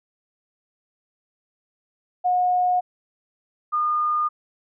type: tone pair in turn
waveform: sine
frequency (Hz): 724 / 1217.6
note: F#5 / D#6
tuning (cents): -38 / -38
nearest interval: major sixth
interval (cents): 900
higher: second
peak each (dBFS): -17 / -19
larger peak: first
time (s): 2.24-2.81 / 3.72-4.29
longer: neither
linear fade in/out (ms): 20
effects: none